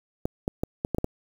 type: clicks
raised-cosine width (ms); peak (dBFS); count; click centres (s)
2; -12; 7; 0.255 / 0.479 / 0.635 / 0.849 / 0.947 / 0.984 / 1.044
effects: 7-bit